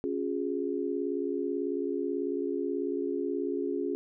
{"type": "chord", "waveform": "sine", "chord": "Db major", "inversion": "none", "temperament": "equal with one note detuned", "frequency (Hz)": [277.2, 357, 415.3], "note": ["Db4", "F4", "Ab4"], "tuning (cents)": [0, 38, 0], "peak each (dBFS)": -33, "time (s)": [0.04, 3.95], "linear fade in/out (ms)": 0, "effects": []}